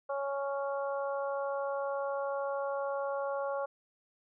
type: harmonic tone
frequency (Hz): 277.9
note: C#4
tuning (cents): +4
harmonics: 2 / 3 / 4 / 5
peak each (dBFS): -33 / -40 / -40 / -44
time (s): 0.09-3.66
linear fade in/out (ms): 10
effects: none